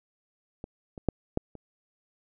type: clicks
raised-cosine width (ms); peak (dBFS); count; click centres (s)
2; -24 / -27 / -10 / -12 / -30; 5; 0.641 / 0.978 / 1.087 / 1.374 / 1.553
effects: none